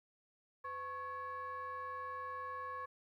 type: tone with frequency modulation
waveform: sine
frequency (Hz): 1101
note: C#6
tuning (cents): -12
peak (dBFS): -40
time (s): 0.64-2.86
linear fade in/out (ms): 10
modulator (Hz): 594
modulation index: 0.7
effects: tanh soft clip ceiling -36 dBFS + 13-bit